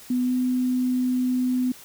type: tone with pitch glide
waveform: sine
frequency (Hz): 249.3 to 252.3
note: B3 to B3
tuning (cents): +16 to +37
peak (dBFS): -20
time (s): 0.1-1.72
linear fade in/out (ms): 5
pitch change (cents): +21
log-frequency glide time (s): 0.23-0.31
effects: white hiss -46 dBFS RMS until 1.84 s